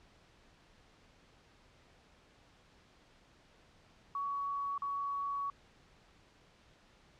sine tone with dropouts, 1124 Hz, C#6, 24 cents sharp, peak -34 dBFS, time 4.15-5.5 s, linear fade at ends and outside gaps 2 ms, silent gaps 4.779-4.82 s, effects pink hiss -64 dBFS RMS until 7.19 s + low-pass 5000 Hz 12 dB/octave

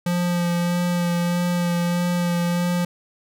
square tone with vibrato, 174.61 Hz, F3, in tune, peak -20 dBFS, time 0.06-2.85 s, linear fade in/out 5 ms, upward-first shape sine, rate 1.6 Hz, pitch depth 15 cents each way, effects none

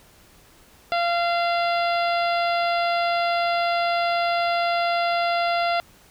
harmonic tone, 689 Hz, F5, 24 cents flat, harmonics 1 / 2 / 3 / 4 / 5 / 6 / 7, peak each -21 / -27 / -31 / -33 / -35 / -37 / -38 dBFS, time 0.92-5.8 s, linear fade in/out 0 ms, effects pink hiss -53 dBFS RMS until 6.1 s

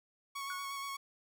sawtooth tone with vibrato, 1109 Hz, C#6, in tune, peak -35 dBFS, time 0.35-0.97 s, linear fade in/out 10 ms, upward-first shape square, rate 8.4 Hz, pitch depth 15 cents each way
triangle tone with exponential decay, 1460 Hz, F#6, 24 cents flat, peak -37 dBFS, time 0.5-0.78 s, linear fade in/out 1 ms, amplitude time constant 59 ms
effects none

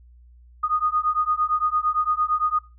sine beating tone pair, 1232 / 1240.8 Hz, D#6 / D#6, -17 / -5 cents, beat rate 8.8 Hz, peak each -23 dBFS, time 0.63-2.59 s, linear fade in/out 10 ms, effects noise-tail reverb RT60 0.3 s tail -20 dB re dry + added 60 Hz sine -47 dBFS peak until 2.78 s

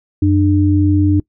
sine tone pair together, 92.5 / 299.8 Hz, F#2 / D4, 0 / +36 cents, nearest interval octave + minor sixth, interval 2036 cents, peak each -12 dBFS, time 0.22-1.2 s, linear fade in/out 5 ms, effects noise-tail reverb RT60 0.1 s tail -23 dB re dry

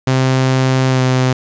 sawtooth tone with pitch glide, 130.81 to 128.71 Hz, C3 to C3, 0 to -28 cents, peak -7 dBFS, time 0.07-1.33 s, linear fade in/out 5 ms, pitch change -28 cents, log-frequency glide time 0.89-1.02 s, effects resampled to 16000 Hz + 7-bit

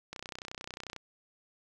click train, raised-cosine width 0.2 ms, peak -23 dBFS, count 27, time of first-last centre 0.13-0.963 s, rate 31.2 Hz, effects none

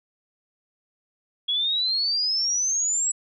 sine exponential sweep, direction up, 3322 to 7830 Hz, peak -21 dBFS, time 1.48-3.12 s, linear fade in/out 10 ms, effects none

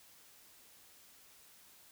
silence, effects white hiss -61 dBFS RMS until 1.91 s

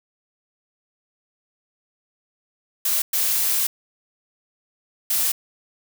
blue noise bursts at uneven times, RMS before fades -21 dBFS, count 3, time 2.85-3.02 / 3.13-3.67 / 5.1-5.32 s, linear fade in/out 5 ms, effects none

